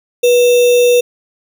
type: tone with sample-and-hold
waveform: sine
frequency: 486.7 Hz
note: B4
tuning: 25 cents flat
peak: -6 dBFS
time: 0.23-1.01 s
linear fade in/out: 10 ms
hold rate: 3150 Hz
effects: none